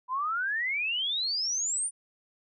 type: exponential sweep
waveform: sine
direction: up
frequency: 985 to 9460 Hz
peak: -27 dBFS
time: 0.08-1.91 s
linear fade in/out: 50 ms
effects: none